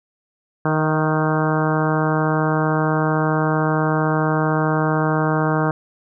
harmonic tone with a mistuned harmonic, 155.56 Hz, D#3, in tune, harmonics 1 / 2 / 3 / 4 / 5 / 6 / 7 / 8 / 9 / 10, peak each -20 / -23 / -25 / -26 / -27 / -28 / -28 / -29 / -30 / -30 dBFS, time 0.65-5.71 s, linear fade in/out 2 ms, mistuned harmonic 4, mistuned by +22 cents, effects none

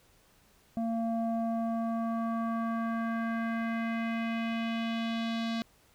square tone with low-pass filter sweep, 228.3 Hz, A#3, 36 cents flat, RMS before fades -32 dBFS, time 0.77-5.62 s, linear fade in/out 0 ms, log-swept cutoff 580 to 4200 Hz, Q 2.4, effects pink hiss -64 dBFS RMS until 5.94 s

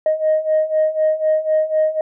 sine beating tone pair, 621 / 625 Hz, D#5 / D#5, -3 / +8 cents, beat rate 4 Hz, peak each -18 / -15 dBFS, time 0.06-2.01 s, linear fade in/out 2 ms, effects tanh soft clip ceiling -9 dBFS

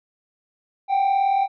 triangle tone pair together, 748 / 786.5 Hz, F#5 / G5, +19 / +6 cents, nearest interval minor second, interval 87 cents, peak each -22 / -15 dBFS, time 0.88-1.48 s, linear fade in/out 50 ms, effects tanh soft clip ceiling -10 dBFS + resampled to 11025 Hz

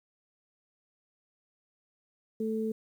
sine tone pair together, 220 / 440 Hz, A3 / A4, 0 / 0 cents, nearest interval octave, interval 1200 cents, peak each -31 / -32 dBFS, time 2.4-2.72 s, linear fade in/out 5 ms, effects 10-bit

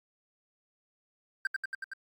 triangle tone with echo, 1568 Hz, G6, in tune, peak -25 dBFS, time 1.45-1.47 s, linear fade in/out 2 ms, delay 93 ms, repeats 5, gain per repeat -2 dB, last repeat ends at 1.935 s, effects Opus 48 kbps

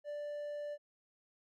triangle tone, 587.3 Hz, D5, in tune, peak -37 dBFS, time 0.04-0.78 s, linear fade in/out 50 ms, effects none

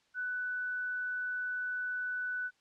sine tone, 1491 Hz, F#6, 13 cents sharp, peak -33 dBFS, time 0.14-2.51 s, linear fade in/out 50 ms, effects white hiss -71 dBFS RMS until 2.6 s + low-pass 5000 Hz 12 dB/octave

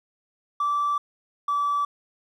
triangle tone pair in turn, 1163 / 1154.3 Hz, D6 / D6, -17 / -30 cents, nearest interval unison, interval 13 cents, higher first, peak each -18 dBFS, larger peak neither, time 0.6-0.98 / 1.48-1.85 s, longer first, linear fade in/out 5 ms, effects tanh soft clip ceiling -18 dBFS

